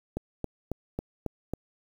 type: click train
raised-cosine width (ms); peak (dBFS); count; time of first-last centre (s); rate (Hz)
2; -17; 6; 0.17-1.536; 3.66
effects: 8-bit